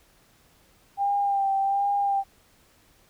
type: tone with vibrato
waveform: sine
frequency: 794 Hz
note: G5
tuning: 22 cents sharp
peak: -21 dBFS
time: 0.97-2.24 s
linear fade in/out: 50 ms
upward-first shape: sine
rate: 1.3 Hz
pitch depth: 29 cents each way
effects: pink hiss -60 dBFS RMS until 3.09 s